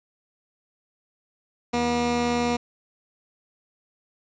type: tone pair together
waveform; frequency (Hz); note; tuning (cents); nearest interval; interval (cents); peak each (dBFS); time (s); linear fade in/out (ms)
15% pulse; 80.19 / 240.3; E2 / B3; -47 / -47; octave + perfect fifth; 1900; -28 / -16; 1.73-2.57; 10
effects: resampled to 16000 Hz + 9-bit